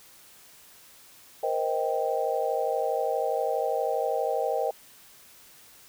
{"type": "chord", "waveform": "sine", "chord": "C minor seventh", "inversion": "third", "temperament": "just", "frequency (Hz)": [470.9, 523.3, 627.9, 784.9], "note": ["Bb4", "C5", "Eb5", "G5"], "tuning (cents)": [18, 0, 16, 2], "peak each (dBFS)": -30, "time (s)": [1.43, 4.71], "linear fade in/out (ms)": 5, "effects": ["white hiss -53 dBFS RMS until 5.88 s"]}